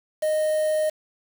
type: tone with quantisation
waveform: triangle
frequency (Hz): 618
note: D#5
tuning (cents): -12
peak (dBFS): -18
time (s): 0.22-0.9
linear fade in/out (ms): 10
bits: 6
effects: none